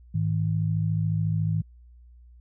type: tone pair together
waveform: sine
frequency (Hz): 105.09 / 159.1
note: G#2 / D#3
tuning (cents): +21 / +39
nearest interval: perfect fifth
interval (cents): 718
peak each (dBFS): -25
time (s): 0.14-1.62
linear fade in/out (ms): 10
effects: added 60 Hz sine -48 dBFS peak until 2.4 s